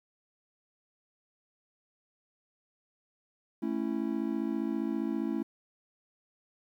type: chord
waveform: triangle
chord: A major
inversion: none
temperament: just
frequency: 220 / 275 / 330 Hz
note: A3 / C#4 / E4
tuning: 0 / -14 / +2 cents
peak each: -32 dBFS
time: 3.62-5.43 s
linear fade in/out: 10 ms
effects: 11-bit